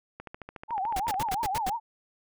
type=click train; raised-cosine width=0.5 ms; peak=-25 dBFS; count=16; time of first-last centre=0.2-1.287 s; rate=13.8 Hz
type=tone with vibrato; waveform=sine; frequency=839 Hz; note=G#5; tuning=17 cents sharp; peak=-27 dBFS; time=0.68-1.8 s; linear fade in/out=50 ms; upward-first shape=triangle; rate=5.8 Hz; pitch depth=240 cents each way
type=noise bursts; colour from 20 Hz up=pink; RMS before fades=-33 dBFS; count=7; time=0.96-1.699 s; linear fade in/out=5 ms; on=37 ms; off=80 ms
effects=none